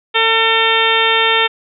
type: harmonic tone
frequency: 450 Hz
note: A4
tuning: 39 cents sharp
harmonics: 1 / 2 / 3 / 4 / 5 / 6 / 7 / 8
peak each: -19 / -19 / -19 / -19 / -19 / -19 / -19 / -19 dBFS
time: 0.14-1.48 s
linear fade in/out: 20 ms
effects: none